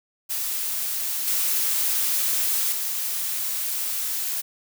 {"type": "noise with level steps", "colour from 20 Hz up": "blue", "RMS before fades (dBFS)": [-27, -23, -27], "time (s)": [0.29, 4.42], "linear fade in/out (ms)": 20, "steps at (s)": [1.27, 2.72], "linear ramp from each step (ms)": 5, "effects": []}